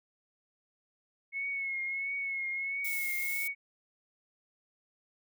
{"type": "tone with vibrato", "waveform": "sine", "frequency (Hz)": 2185, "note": "C#7", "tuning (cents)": -26, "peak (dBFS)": -32, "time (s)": [1.32, 3.55], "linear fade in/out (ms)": 50, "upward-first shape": "triangle", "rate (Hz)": 1.5, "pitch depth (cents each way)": 46}
{"type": "noise", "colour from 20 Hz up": "violet", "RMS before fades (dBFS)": -38, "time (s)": [2.84, 3.48], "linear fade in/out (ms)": 10}
{"effects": []}